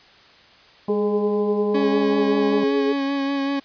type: harmonic tone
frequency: 204.3 Hz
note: G#3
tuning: 28 cents flat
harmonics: 1 / 2 / 3 / 4 / 5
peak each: -24 / -33 / -34 / -35 / -35 dBFS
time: 0.88-2.64 s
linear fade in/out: 5 ms
type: tone with tremolo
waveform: sine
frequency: 420 Hz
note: G#4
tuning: 19 cents sharp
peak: -18 dBFS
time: 0.89-2.93 s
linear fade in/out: 10 ms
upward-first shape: sine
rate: 8.6 Hz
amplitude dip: 35%
type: tone with vibrato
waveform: 40% pulse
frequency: 277.2 Hz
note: C#4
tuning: in tune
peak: -20 dBFS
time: 1.74-3.6 s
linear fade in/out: 10 ms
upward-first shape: sine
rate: 5.2 Hz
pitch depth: 20 cents each way
effects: white hiss -50 dBFS RMS until 3.64 s + resampled to 11025 Hz